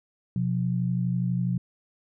sine tone pair together, 126 / 178.19 Hz, B2 / F3, +35 / +35 cents, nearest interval tritone, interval 600 cents, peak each -26 dBFS, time 0.36-1.58 s, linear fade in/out 2 ms, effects none

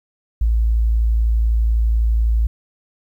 sine tone, 56 Hz, A1, 31 cents sharp, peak -13 dBFS, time 0.41-2.47 s, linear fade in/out 5 ms, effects 9-bit

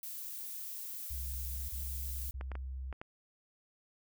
violet noise, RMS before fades -43 dBFS, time 0.03-2.31 s, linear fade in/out 2 ms
sine tone bursts, 65.41 Hz, C2, in tune, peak -38 dBFS, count 3, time 1.1-2.93 s, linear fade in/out 10 ms, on 590 ms, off 30 ms
clicks, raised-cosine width 0.5 ms, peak -29 dBFS, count 5, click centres 2.411 / 2.517 / 2.554 / 2.927 / 3.015 s
effects none

